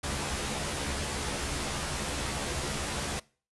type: noise with comb filter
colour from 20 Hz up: pink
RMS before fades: -33 dBFS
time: 0.03-3.2 s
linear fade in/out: 10 ms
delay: 14 ms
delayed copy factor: +0.95
effects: noise-tail reverb RT60 0.4 s tail -23 dB re dry + resampled to 24000 Hz